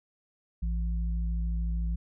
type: tone pair together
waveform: sine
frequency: 56.73 / 170 Hz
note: A#1 / F3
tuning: -46 / -46 cents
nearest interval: octave + perfect fifth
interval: 1900 cents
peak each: -27 / -37 dBFS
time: 0.62-1.96 s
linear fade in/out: 10 ms
effects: none